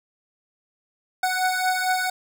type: beating tone pair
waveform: 25% pulse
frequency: 740 / 744.4 Hz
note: F#5 / F#5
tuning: 0 / +10 cents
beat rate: 4.4 Hz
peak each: -19 / -22 dBFS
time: 1.23-2.1 s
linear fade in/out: 5 ms
effects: none